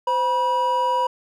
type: tone pair together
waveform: triangle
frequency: 516.7 / 970 Hz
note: C5 / B5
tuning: -22 / -31 cents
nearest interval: major seventh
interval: 1091 cents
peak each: -23 / -17 dBFS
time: 0.07-1.07 s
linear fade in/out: 5 ms
effects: none